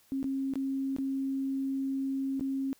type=tone with dropouts; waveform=sine; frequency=270 Hz; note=C#4; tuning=45 cents flat; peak=-29 dBFS; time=0.12-2.73 s; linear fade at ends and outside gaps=0 ms; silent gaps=0.229-0.242 / 0.537-0.556 / 0.964-0.985 / 2.396-2.409 s; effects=white hiss -64 dBFS RMS until 2.79 s